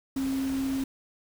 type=tone in noise; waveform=sine; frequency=268.3 Hz; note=C4; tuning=44 cents sharp; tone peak=-26 dBFS; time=0.16-0.84 s; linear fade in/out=5 ms; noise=pink; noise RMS=-41 dBFS; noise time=0.16-0.84 s; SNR=+12 dB; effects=none